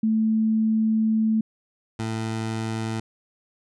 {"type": "tone pair in turn", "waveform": ["sine", "20% pulse"], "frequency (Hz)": [220, 111.6], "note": ["A3", "A2"], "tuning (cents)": [0, 25], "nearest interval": "octave", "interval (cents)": 1175, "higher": "first", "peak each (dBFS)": [-18, -21], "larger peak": "first", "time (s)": [[0.03, 1.41], [1.99, 3]], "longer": "first", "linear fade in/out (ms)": 5, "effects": ["resampled to 22050 Hz"]}